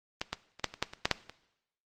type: clicks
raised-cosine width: 0.2 ms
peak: -14 / -14 / -28 / -9 / -24 / -9 / -24 / -7 / -6 / -25 dBFS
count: 10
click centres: 0.215 / 0.33 / 0.596 / 0.643 / 0.74 / 0.826 / 0.935 / 1.055 / 1.113 / 1.296 s
effects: noise-tail reverb RT60 0.8 s tail -17 dB re dry + Opus 24 kbps